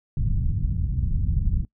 pink low-pass noise, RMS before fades -23 dBFS, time 0.17-1.65 s, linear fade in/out 2 ms, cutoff 150 Hz, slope 24 dB/octave, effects noise-tail reverb RT60 0.1 s tail -22 dB re dry

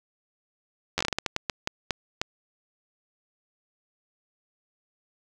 slowing click train, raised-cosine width 0.2 ms, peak -8 dBFS, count 14, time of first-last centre 0.98-2.215 s, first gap 11 ms, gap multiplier 1.32, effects none

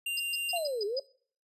square tone, 2785 Hz, F7, 5 cents flat, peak -31 dBFS, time 0.06-0.58 s, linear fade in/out 5 ms
sine tone bursts, 4978 Hz, D#8, in tune, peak -32 dBFS, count 6, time 0.17-0.994 s, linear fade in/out 5 ms, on 29 ms, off 130 ms
sine linear two-way sweep, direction down then up, 724 to 392 to 563 Hz, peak -30 dBFS, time 0.53-1 s, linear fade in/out 5 ms, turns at 0.85 s
20% pulse tone with exponential decay, 4087 Hz, C8, 41 cents flat, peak -32 dBFS, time 0.56-1.07 s, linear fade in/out 2 ms, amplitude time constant 110 ms
effects noise-tail reverb RT60 0.5 s tail -22 dB re dry + resampled to 32000 Hz

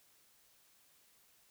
silence, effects white hiss -68 dBFS RMS until 1.5 s

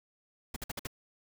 pink noise bursts, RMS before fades -37 dBFS, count 5, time 0.54-0.871 s, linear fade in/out 5 ms, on 23 ms, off 54 ms, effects none

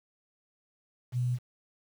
sine tone with quantisation, 123.47 Hz, B2, in tune, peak -26 dBFS, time 1.12-1.39 s, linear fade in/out 50 ms, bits 9, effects none

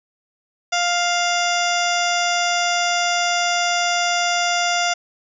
harmonic tone with a mistuned harmonic, 700 Hz, F5, 4 cents sharp, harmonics 1 / 2 / 3 / 4 / 5 / 7 / 8 / 9 / 10, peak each -21 / -24 / -26 / -27 / -28 / -29 / -30 / -31 / -31 dBFS, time 0.72-4.94 s, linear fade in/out 10 ms, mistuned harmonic 9, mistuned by -58 cents, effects none

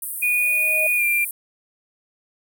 white band-pass noise, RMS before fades -30 dBFS, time 0.02-1.31 s, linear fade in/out 2 ms, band 8600 to 16000 Hz, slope 96 dB/octave
sine tone with pitch glide, 2457 to 2380 Hz, D#7 to D7, -22 to +22 cents, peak -17 dBFS, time 0.22-1.25 s, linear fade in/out 10 ms, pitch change -56 cents, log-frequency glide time 0.96-1.03 s
sine tone with exponential growth, 627 Hz, D#5, 13 cents sharp, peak -23 dBFS, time 0.22-0.87 s, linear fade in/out 5 ms, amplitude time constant 140 ms
effects none

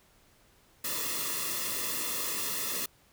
white noise with comb filter, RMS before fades -33 dBFS, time 0.84-2.86 s, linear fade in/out 5 ms, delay 1.3 ms, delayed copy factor -1, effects pink hiss -63 dBFS RMS until 3.12 s

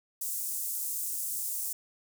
pink high-pass noise, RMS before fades -34 dBFS, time 0.21-1.73 s, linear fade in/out 5 ms, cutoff 7900 Hz, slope 24 dB/octave, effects none

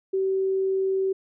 sine tone, 383.3 Hz, G4, 39 cents flat, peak -21 dBFS, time 0.13-1.13 s, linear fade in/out 10 ms, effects none

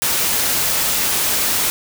white noise, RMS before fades -18 dBFS, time 0.02-1.7 s, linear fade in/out 0 ms, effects none

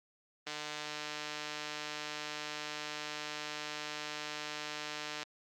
click train, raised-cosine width 0.2 ms, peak -22 dBFS, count 715, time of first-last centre 0.47-5.23 s, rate 150 Hz, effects high-pass 200 Hz 12 dB/octave + Opus 24 kbps

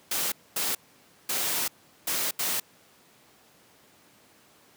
white noise bursts at uneven times, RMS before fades -28 dBFS, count 5, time 0.11-0.32 / 0.56-0.75 / 1.29-1.68 / 2.07-2.31 / 2.39-2.6 s, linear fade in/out 5 ms, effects pink hiss -58 dBFS RMS until 4.76 s + high-pass 150 Hz 12 dB/octave

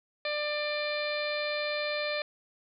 harmonic tone, 595 Hz, D5, 22 cents sharp, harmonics 1 / 2 / 3 / 4 / 5 / 6 / 7 / 8, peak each -32 / -41 / -38 / -36 / -49 / -41 / -39 / -47 dBFS, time 0.25-2.22 s, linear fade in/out 2 ms, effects none

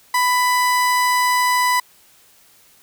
30% pulse tone, 994 Hz, B5, 11 cents sharp, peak -12 dBFS, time 0.14-1.8 s, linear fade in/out 5 ms, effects white hiss -52 dBFS RMS until 2.82 s

